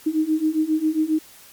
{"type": "beating tone pair", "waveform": "sine", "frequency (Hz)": [308.5, 315.9], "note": ["D#4", "D#4"], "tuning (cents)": [-15, 26], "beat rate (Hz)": 7.4, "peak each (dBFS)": [-22, -20], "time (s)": [0.06, 1.19], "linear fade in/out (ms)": 10, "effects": ["white hiss -47 dBFS RMS until 1.52 s", "MP3 96 kbps"]}